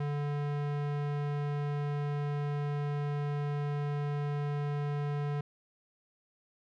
square tone with low-pass filter, 145.3 Hz, D3, 18 cents flat, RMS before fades -33 dBFS, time 0-5.41 s, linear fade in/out 5 ms, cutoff 2400 Hz, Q 0.53, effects none

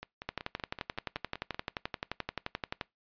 two click trains, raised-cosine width 0.3 ms, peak -24 / -17 dBFS, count 9 / 30, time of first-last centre 0.03-1.545 / 0.29-2.812 s, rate 5.28 / 11.5 Hz, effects noise-tail reverb RT60 0.2 s tail -23 dB re dry + resampled to 11025 Hz

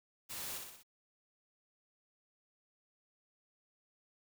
white noise with echo, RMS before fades -44 dBFS, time 0.29-0.59 s, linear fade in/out 20 ms, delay 61 ms, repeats 4, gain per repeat -4 dB, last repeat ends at 0.834 s, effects none

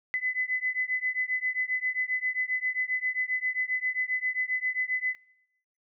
sine beating tone pair, 2011 / 2018.5 Hz, B6 / B6, +31 / +37 cents, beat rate 7.5 Hz, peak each -30 dBFS, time 0.14-5.15 s, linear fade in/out 0 ms, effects noise-tail reverb RT60 0.8 s tail -22 dB re dry

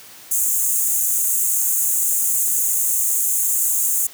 pink high-pass noise, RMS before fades -19 dBFS, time 0.31-4.07 s, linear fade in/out 5 ms, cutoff 6500 Hz, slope 96 dB/octave, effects white hiss -42 dBFS RMS until 4.13 s + high-pass 100 Hz 12 dB/octave

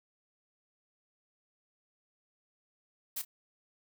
blue noise with echo, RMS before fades -36 dBFS, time 3.16-3.22 s, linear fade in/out 10 ms, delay 30 ms, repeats 1, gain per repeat -15 dB, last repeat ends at 3.25 s, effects none

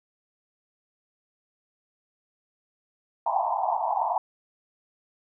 white band-pass noise, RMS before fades -26 dBFS, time 3.26-4.18 s, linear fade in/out 2 ms, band 670 to 1000 Hz, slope 96 dB/octave, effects none

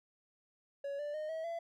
triangle tone with pitch steps, 561 / 587.2 / 614.6 / 643.3 / 673.3 Hz, C#5 / D5 / D#5 / E5 / E5, +21 / 0 / -21 / -42 / +36 cents, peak -35 dBFS, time 0.84-1.59 s, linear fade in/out 5 ms, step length 150 ms, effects none

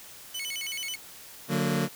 sawtooth tone with vibrato, 2567 Hz, E7, 47 cents flat, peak -29 dBFS, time 0.34-0.96 s, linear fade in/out 10 ms, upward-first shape square, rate 9.2 Hz, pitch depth 270 cents each way
sawtooth chord, D augmented, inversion none, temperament just, 146.83 / 183.54 / 229.4 Hz, D3 / F#3 / A#3, 0 / -14 / -28 cents, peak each -25 dBFS, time 1.48-1.89 s, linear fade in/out 50 ms
effects white hiss -47 dBFS RMS until 1.95 s

